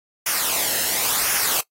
white noise with flanger, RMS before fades -21 dBFS, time 0.26-1.61 s, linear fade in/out 5 ms, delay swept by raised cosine 0.24 to 0.87 ms, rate 0.94 Hz, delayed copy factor -0.6, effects noise-tail reverb RT60 0.1 s tail -22 dB re dry + AAC 48 kbps

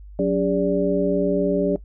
sine tone cluster, 183.4 / 284 / 406.1 / 582 Hz, F#3 / C#4 / G#4 / D5, -15 / +42 / -39 / -16 cents, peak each -23 dBFS, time 0.19-1.76 s, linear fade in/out 2 ms, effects noise-tail reverb RT60 0.1 s tail -19 dB re dry + added 50 Hz sine -38 dBFS peak until 1.84 s

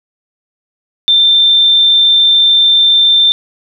sine tone, 3573 Hz, A7, 26 cents sharp, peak -5 dBFS, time 1.08-3.32 s, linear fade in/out 0 ms, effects none

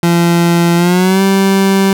30% pulse tone with pitch glide, 171 to 194.17 Hz, F3 to G3, -36 to -16 cents, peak -5 dBFS, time 0.03-1.93 s, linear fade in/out 2 ms, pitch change +220 cents, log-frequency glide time 0.76-1.22 s, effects none

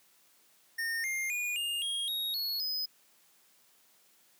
square tone with pitch steps, 1831 / 2115 / 2444 / 2824 / 3262 / 3769 / 4355 / 5031 Hz, A#6 / C7 / D#7 / F7 / G#7 / A#7 / C#8 / D#8, -32 / +18 / -32 / +19 / -32 / +18 / -31 / +18 cents, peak -32 dBFS, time 0.78-2.86 s, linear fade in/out 10 ms, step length 260 ms, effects white hiss -65 dBFS RMS until 4.39 s + high-pass 150 Hz 12 dB/octave

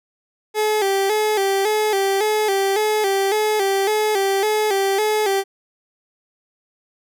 30% pulse tone with vibrato, 408.8 Hz, G#4, 27 cents flat, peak -14 dBFS, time 0.54-5.44 s, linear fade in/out 50 ms, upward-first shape square, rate 1.8 Hz, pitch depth 78 cents each way, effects none

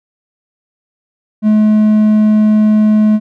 triangle tone, 213.8 Hz, A3, 49 cents flat, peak -4 dBFS, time 1.42-3.2 s, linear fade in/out 50 ms, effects none

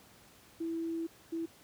sine tone bursts at uneven times, 330 Hz, E4, 2 cents sharp, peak -33 dBFS, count 2, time 0.6-1.07 / 1.32-1.46 s, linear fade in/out 10 ms, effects pink hiss -59 dBFS RMS until 1.63 s + high-pass 80 Hz 12 dB/octave

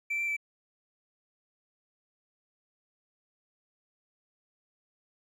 triangle tone with pitch steps, 2334 / 2349 / 2319 Hz, D7 / D7 / D7, -11 / 0 / -22 cents, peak -26 dBFS, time 0.1-0.367 s, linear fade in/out 10 ms, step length 89 ms, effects tanh soft clip ceiling -24 dBFS

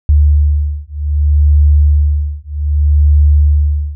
sine beating tone pair, 73.42 / 74.06 Hz, D2 / D2, 0 / +15 cents, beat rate 0.64 Hz, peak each -10 dBFS, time 0.09-3.95 s, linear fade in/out 0 ms, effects none

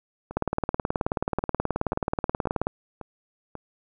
two click trains, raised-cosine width 1 ms, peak -10 / -22 dBFS, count 44 / 7, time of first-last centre 0.37-2.669 / 0.31-3.553 s, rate 18.7 / 1.85 Hz, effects none

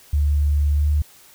sine tone with pitch glide, 73 to 74.4 Hz, D2 to D2, -10 to +23 cents, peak -15 dBFS, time 0.13-1.02 s, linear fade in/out 5 ms, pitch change +33 cents, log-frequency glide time 0.76-0.87 s, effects white hiss -49 dBFS RMS until 1.34 s

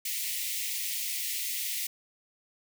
white high-pass noise, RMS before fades -33 dBFS, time 0.05-1.87 s, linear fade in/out 5 ms, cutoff 1900 Hz, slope 96 dB/octave, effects none

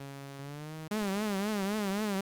sawtooth tone with pitch glide, 138.59 to 157.37 Hz, C#3 to D#3, 0 to +20 cents, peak -36 dBFS, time 0-0.88 s, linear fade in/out 5 ms, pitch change +220 cents, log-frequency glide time 0.41-0.74 s
sawtooth tone with vibrato, 203.8 Hz, G#3, 32 cents flat, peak -26 dBFS, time 0.91-2.21 s, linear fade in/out 5 ms, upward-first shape triangle, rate 3.8 Hz, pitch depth 130 cents each way
effects Opus 32 kbps

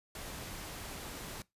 pink noise, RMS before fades -44 dBFS, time 0.15-1.42 s, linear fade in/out 2 ms, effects noise-tail reverb RT60 0.2 s tail -22 dB re dry + resampled to 32000 Hz

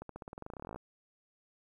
accelerating click train, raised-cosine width 1 ms, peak -29 dBFS, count 21, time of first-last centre 0.02-0.76 s, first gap 73 ms, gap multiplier 0.92, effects 11-bit

